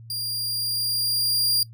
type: tone with level ramp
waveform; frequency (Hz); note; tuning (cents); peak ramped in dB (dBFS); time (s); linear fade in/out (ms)
sawtooth; 4789; D8; +33; -24 to -15; 0.1-1.63; 2
effects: noise-tail reverb RT60 0.1 s tail -20 dB re dry + added 114 Hz sine -41 dBFS peak until 1.73 s